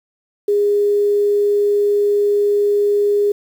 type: tone with quantisation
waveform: sine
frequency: 410.1 Hz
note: G#4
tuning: 22 cents flat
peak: -12 dBFS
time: 0.48-3.32 s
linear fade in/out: 5 ms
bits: 7
effects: none